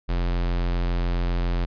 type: tone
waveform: square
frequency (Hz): 43.65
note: F1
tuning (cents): 0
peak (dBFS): -22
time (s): 0.08-1.66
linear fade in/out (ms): 20
effects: resampled to 11025 Hz